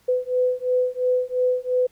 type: beating tone pair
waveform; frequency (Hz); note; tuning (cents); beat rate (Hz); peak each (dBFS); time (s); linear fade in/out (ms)
sine; 501 / 503.9; B4 / B4; +25 / +35; 2.9; -22; 0.08-1.87; 10
effects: pink hiss -60 dBFS RMS until 1.91 s